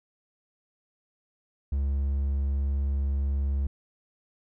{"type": "tone", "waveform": "triangle", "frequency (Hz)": 69.3, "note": "C#2", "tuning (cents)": 0, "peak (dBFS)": -22, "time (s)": [1.72, 3.67], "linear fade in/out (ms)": 5, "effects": []}